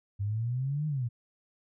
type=exponential two-way sweep; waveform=sine; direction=up then down; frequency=98 to 155.56 to 113.3 Hz; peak=-28 dBFS; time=0.19-1.09 s; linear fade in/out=20 ms; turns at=0.87 s; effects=none